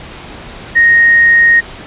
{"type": "tone", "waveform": "sine", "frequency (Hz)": 1864.7, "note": "A#6", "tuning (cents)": 0, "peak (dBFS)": -4, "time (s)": [0.75, 1.61], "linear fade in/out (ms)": 20, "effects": ["pink hiss -30 dBFS RMS until 1.86 s", "resampled to 8000 Hz"]}